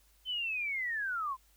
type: linear sweep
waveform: sine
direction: down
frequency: 3090 to 1004 Hz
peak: -32 dBFS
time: 0.25-1.37 s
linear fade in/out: 50 ms
effects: added 51 Hz sine -65 dBFS peak until 1.56 s + white hiss -68 dBFS RMS until 1.56 s